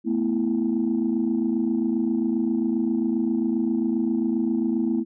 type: chord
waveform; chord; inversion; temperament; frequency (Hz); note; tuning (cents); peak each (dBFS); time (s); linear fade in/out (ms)
sine; A suspended second; none; just; 220 / 247.5 / 330; A3 / B3 / E4; 0 / +4 / +2; -24; 0.04-5.05; 50
effects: tanh soft clip ceiling -14 dBFS